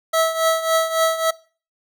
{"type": "tone with tremolo", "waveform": "25% pulse", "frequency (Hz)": 650, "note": "E5", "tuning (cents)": -24, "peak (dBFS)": -10, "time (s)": [0.13, 1.31], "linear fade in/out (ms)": 10, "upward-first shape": "triangle", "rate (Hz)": 3.6, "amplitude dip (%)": 80, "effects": ["noise-tail reverb RT60 0.4 s tail -22 dB re dry"]}